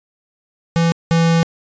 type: tone pair in turn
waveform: square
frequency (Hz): 167.1 / 166.04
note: E3 / E3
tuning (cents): +24 / +13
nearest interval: unison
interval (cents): 11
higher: first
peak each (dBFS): -13 / -12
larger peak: second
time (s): 0.76-0.92 / 1.11-1.43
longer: second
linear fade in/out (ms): 0
effects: resampled to 16000 Hz